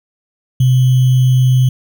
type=tone with sample-and-hold; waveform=sine; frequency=128 Hz; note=C3; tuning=38 cents flat; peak=-7 dBFS; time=0.6-1.69 s; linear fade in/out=5 ms; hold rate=3150 Hz; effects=none